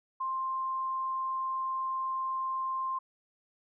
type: tone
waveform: sine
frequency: 1052 Hz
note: C6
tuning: 9 cents sharp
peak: -30 dBFS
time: 0.2-2.99 s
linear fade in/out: 10 ms
effects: none